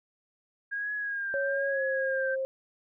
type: tone with vibrato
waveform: sine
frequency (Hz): 1624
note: G#6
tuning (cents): -39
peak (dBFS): -30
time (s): 0.71-2.36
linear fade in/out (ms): 20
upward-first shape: triangle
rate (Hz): 1.1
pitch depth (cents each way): 69
type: tone with pitch glide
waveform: sine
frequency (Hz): 554.4 to 530.9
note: C#5 to C5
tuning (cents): 0 to +25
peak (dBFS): -28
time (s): 1.34-2.45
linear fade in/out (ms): 0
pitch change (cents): -75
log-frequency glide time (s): 1.69-1.83
effects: none